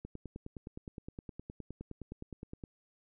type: click train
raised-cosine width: 3 ms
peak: -30 dBFS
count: 26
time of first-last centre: 0.05-2.638 s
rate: 9.66 Hz
effects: none